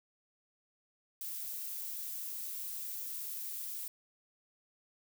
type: noise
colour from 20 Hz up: violet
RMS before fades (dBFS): -41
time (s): 1.21-3.88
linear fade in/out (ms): 2
effects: none